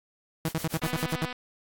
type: tone bursts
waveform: sawtooth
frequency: 160.8 Hz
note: E3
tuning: 43 cents flat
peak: -21 dBFS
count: 9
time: 0.45-1.252 s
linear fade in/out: 0 ms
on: 34 ms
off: 62 ms
type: noise with tremolo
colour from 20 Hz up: white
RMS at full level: -38 dBFS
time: 0.45-1.13 s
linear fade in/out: 5 ms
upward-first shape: sine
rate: 7.7 Hz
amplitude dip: 100%
type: click train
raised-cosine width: 0.3 ms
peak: -21 dBFS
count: 127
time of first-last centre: 0.82-1.326 s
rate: 249 Hz
effects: AAC 64 kbps